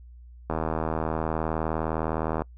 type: click train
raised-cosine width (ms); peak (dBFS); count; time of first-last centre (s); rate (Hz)
1; -13; 154; 0.5-2.42; 79.7
effects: noise-tail reverb RT60 0.1 s tail -26 dB re dry + added 60 Hz sine -44 dBFS peak until 2.57 s